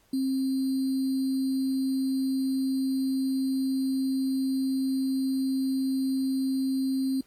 sine tone with sample-and-hold, 265.6 Hz, C4, 26 cents sharp, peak -24 dBFS, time 0.13-7.21 s, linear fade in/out 5 ms, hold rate 4410 Hz, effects pink hiss -64 dBFS RMS until 7.26 s + AAC 64 kbps

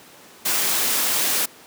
white noise, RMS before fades -21 dBFS, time 0.45-1.46 s, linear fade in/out 10 ms, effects pink hiss -46 dBFS RMS until 1.66 s + high-pass 200 Hz 12 dB/octave

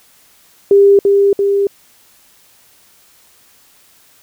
sine tone with echo, 399.3 Hz, G4, 32 cents sharp, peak -4 dBFS, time 0.71-0.99 s, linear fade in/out 2 ms, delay 340 ms, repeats 2, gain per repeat -3 dB, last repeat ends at 1.67 s, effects white hiss -49 dBFS RMS until 4.22 s

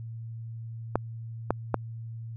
clicks, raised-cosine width 1 ms, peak -9 dBFS, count 3, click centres 0.956 / 1.506 / 1.743 s, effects added 114 Hz sine -36 dBFS peak until 2.36 s

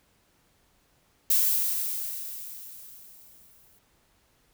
violet noise with exponential decay, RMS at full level -21 dBFS, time 1.3-3.79 s, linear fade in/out 5 ms, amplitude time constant 540 ms, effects pink hiss -66 dBFS RMS until 4.53 s

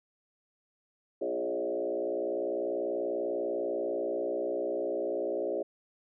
sine tone with frequency modulation, 478.5 Hz, A#4, 45 cents sharp, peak -29 dBFS, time 1.21-5.63 s, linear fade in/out 10 ms, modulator 60.3 Hz, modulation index 2.5, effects none

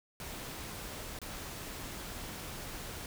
pink noise with dropouts, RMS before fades -43 dBFS, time 0.2-3.06 s, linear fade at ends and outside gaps 1 ms, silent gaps 1.189-1.216 s, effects none

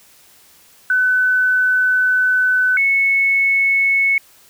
sine tone pair in turn, 1506 / 2202 Hz, F#6 / C#7, +30 / -12 cents, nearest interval perfect fifth, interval 658 cents, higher second, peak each -12 dBFS, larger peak neither, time 0.9-2.77 / 2.77-4.18 s, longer first, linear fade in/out 2 ms, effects white hiss -49 dBFS RMS until 4.49 s

